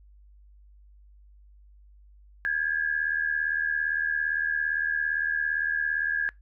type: tone pair together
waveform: sine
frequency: 1622.4 / 1700 Hz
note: G#6 / G#6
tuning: -41 / +40 cents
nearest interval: minor second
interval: 81 cents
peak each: -27 dBFS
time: 2.45-6.29 s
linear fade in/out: 0 ms
effects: noise-tail reverb RT60 0.2 s tail -25 dB re dry + added 50 Hz sine -51 dBFS peak until 6.41 s